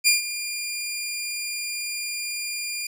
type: tone with ADSR envelope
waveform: 15% pulse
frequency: 2406 Hz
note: D7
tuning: 41 cents sharp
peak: -7 dBFS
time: 0.04-2.87 s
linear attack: 33 ms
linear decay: 140 ms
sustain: -14 dB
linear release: 4 ms
effects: none